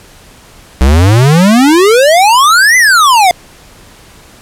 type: exponential two-way sweep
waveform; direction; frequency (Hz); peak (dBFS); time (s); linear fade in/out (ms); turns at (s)
square; up then down; 61.74 to 2060 to 690; -4; 0.81-3.31; 0; 2.77
effects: pink hiss -38 dBFS RMS until 4.41 s + low-pass 12000 Hz 12 dB/octave